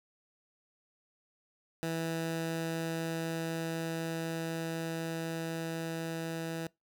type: tone with level ramp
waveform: 15% pulse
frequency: 164 Hz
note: E3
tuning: 9 cents flat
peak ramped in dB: -26 to -29 dBFS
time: 1.83-6.67 s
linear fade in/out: 0 ms
effects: noise-tail reverb RT60 0.2 s tail -24 dB re dry